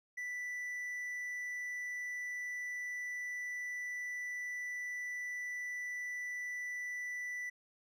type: tone with hard clipping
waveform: triangle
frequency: 1975.5 Hz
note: B6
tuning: in tune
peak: -39 dBFS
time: 0.17-7.5 s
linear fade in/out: 10 ms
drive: 6 dB
effects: none